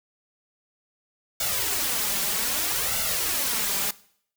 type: noise with flanger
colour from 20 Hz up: white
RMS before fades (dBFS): -26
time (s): 1.4-3.91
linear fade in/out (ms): 5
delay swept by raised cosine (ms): 1.4 to 5.1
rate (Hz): 0.63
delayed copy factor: +0.7
effects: noise-tail reverb RT60 0.6 s tail -20 dB re dry